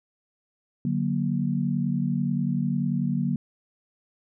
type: chord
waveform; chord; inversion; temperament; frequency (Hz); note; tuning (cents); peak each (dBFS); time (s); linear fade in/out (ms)
sine; D augmented; none; equal with one note detuned; 146.83 / 185 / 236.2; D3 / F#3 / A#3; 0 / 0 / +23; -27; 0.85-3.36; 2
effects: none